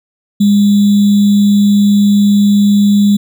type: tone with sample-and-hold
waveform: sine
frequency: 203.8 Hz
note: G#3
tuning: 32 cents flat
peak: -5 dBFS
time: 0.4-3.17 s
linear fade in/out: 10 ms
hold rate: 3675 Hz
effects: none